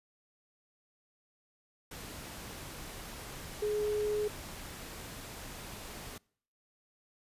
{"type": "tone in noise", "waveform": "sine", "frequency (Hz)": 420, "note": "G#4", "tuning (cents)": 19, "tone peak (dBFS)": -29, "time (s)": [3.62, 4.28], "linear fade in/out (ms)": 5, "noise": "pink", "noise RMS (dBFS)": -45, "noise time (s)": [1.91, 6.18], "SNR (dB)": 13, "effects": ["noise-tail reverb RT60 0.6 s tail -26 dB re dry", "resampled to 32000 Hz"]}